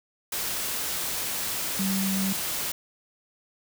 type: tone in noise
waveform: sine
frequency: 193.1 Hz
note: G3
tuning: 26 cents flat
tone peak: -25 dBFS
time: 1.79-2.33 s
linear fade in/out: 5 ms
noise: white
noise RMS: -30 dBFS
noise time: 0.32-2.72 s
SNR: +2 dB
effects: none